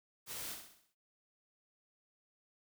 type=noise with echo; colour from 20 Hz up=white; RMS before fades=-44 dBFS; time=0.26-0.57 s; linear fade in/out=50 ms; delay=64 ms; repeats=6; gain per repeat=-6 dB; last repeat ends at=0.954 s; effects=none